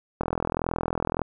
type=click train; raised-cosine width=1 ms; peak=-11 dBFS; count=43; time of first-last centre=0.21-1.217 s; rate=41.7 Hz; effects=none